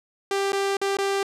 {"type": "tone with dropouts", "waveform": "sawtooth", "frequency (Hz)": 394.4, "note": "G4", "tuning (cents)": 11, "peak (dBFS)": -18, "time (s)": [0.31, 1.23], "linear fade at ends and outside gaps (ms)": 2, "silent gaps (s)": [[0.521, 0.53], [0.769, 0.815], [0.97, 0.986]], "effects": ["low-pass 9000 Hz 12 dB/octave"]}